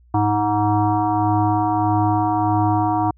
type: tone with frequency modulation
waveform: sine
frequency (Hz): 523.3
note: C5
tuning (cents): 0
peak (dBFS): -15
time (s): 0.14-3.11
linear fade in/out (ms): 5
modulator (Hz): 209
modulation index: 2.4
effects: added 60 Hz sine -49 dBFS peak until 3.17 s